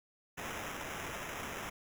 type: noise with sample-and-hold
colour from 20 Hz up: violet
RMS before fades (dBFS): -42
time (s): 0.37-1.7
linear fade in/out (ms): 10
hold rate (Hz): 4410
effects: none

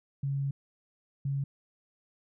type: tone bursts at uneven times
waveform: sine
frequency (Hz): 138.6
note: C#3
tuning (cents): 0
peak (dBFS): -28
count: 2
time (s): 0.23-0.51 / 1.25-1.44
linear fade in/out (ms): 5
effects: none

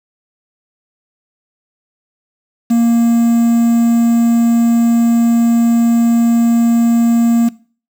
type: tone with quantisation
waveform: triangle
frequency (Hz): 233.1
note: A#3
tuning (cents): 0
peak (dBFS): -6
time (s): 2.7-7.49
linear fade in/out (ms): 10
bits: 5
effects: noise-tail reverb RT60 0.4 s tail -20 dB re dry

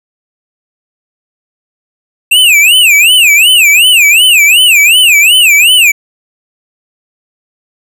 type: tone with vibrato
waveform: square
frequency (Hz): 2637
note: E7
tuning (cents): 0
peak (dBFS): -3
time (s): 2.31-5.92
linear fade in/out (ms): 10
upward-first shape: sine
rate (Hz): 2.7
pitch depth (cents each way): 250
effects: none

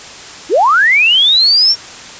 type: linear sweep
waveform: sine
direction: up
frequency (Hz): 277.2 to 5588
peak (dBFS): -6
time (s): 0.49-1.76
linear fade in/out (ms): 50
effects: white hiss -31 dBFS RMS until 2.19 s + resampled to 16000 Hz

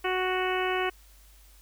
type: harmonic tone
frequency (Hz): 370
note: F#4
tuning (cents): 0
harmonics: 1 / 2 / 3 / 4 / 5 / 6 / 7 / 8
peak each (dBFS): -29 / -32 / -34 / -35 / -36 / -37 / -37 / -38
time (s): 0.04-0.9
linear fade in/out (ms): 10
effects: added 50 Hz sine -53 dBFS peak until 1.61 s + white hiss -59 dBFS RMS until 1.61 s

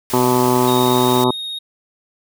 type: noise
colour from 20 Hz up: white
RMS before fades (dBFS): -27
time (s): 0.1-1.24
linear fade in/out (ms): 0
type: harmonic tone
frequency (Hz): 125.2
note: B2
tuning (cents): +24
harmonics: 1 / 2 / 3 / 4 / 5 / 6 / 7 / 8 / 9 / 10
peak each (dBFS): -23 / -18 / -17 / -27 / -26 / -29 / -20 / -23 / -27 / -31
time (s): 0.13-1.31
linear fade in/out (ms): 5
type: tone with vibrato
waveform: triangle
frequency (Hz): 3729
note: A#7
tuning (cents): 0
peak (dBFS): -23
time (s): 0.67-1.59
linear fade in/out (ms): 10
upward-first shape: sine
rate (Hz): 17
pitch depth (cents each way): 13
effects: none

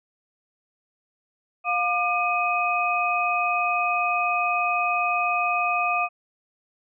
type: tone cluster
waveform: sine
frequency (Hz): 709 / 1200 / 2517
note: F5 / D6 / D#7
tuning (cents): +26 / +37 / +19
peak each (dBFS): -25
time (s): 1.64-6.09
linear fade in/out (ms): 50
effects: none

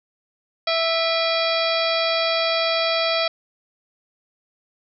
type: harmonic tone with a mistuned harmonic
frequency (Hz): 659.3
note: E5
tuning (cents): 0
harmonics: 1 / 2 / 3 / 4 / 5 / 6 / 7 / 8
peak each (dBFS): -22 / -27 / -31 / -28 / -28 / -28 / -28 / -32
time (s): 0.67-3.28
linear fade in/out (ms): 5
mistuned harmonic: 4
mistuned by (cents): -150
effects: none

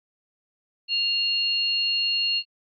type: tone pair together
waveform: sine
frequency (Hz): 2794 / 4305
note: F7 / C8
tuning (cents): 0 / +49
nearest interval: perfect fifth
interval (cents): 749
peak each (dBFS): -24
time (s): 0.88-2.43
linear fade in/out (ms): 50
effects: AAC 32 kbps

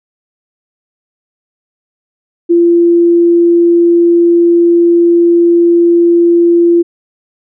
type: tone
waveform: sine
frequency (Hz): 342.5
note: F4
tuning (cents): -34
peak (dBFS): -4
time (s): 2.49-6.83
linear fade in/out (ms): 20
effects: none

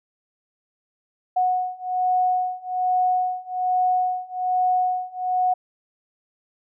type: beating tone pair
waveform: sine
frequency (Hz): 733 / 734.2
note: F#5 / F#5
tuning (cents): -16 / -14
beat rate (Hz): 1.2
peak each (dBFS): -23 / -22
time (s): 1.36-5.54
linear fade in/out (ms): 10
effects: none

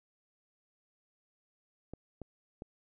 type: clicks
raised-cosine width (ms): 2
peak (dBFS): -29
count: 3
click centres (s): 1.936 / 2.217 / 2.621
effects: none

